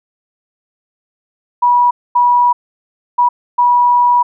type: tone bursts at uneven times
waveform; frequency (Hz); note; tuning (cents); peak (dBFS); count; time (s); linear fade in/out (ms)
sine; 972; B5; -28; -7; 4; 1.62-1.91 / 2.15-2.53 / 3.18-3.29 / 3.58-4.23; 10
effects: none